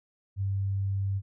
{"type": "tone", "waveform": "sine", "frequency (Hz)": 98, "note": "G2", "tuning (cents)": 0, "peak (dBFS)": -26, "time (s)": [0.36, 1.22], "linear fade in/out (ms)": 50, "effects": []}